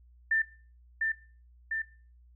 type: tone with echo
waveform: sine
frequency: 1786 Hz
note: A6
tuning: 25 cents sharp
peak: -23 dBFS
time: 0.31-0.42 s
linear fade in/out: 5 ms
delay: 700 ms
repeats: 2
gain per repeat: -3 dB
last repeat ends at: 1.82 s
effects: noise-tail reverb RT60 0.4 s tail -21 dB re dry + added 60 Hz sine -55 dBFS peak until 2.35 s